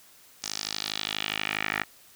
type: tone with band-pass filter sweep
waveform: 10% pulse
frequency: 52.3 Hz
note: G#1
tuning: 13 cents sharp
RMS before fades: -32 dBFS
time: 0.42-1.84 s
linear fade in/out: 20 ms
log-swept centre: 6000 to 1900 Hz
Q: 2.6
effects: white hiss -55 dBFS RMS until 2.15 s